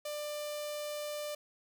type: tone with notch filter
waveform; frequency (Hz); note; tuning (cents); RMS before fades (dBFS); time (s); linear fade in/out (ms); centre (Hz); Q
sawtooth; 594; D5; +20; -39; 0.05-1.35; 5; 1500; 1.1
effects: none